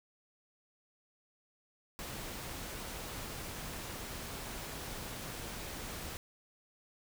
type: noise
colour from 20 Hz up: pink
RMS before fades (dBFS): -43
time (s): 1.99-6.17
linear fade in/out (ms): 0
effects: none